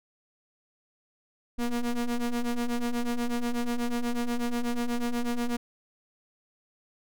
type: ring-modulated tone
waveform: square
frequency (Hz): 118.9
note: A#2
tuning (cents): +35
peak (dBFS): -24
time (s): 1.58-5.57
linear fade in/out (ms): 10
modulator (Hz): 123
effects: none